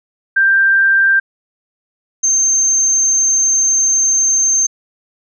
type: tone pair in turn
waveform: sine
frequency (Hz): 1579 / 6316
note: G6 / G8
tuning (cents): +12 / +12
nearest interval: 2 octaves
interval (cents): 2400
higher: second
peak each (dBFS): -8 / -10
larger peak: first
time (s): 0.36-1.2 / 2.23-4.67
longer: second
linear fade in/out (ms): 10
effects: none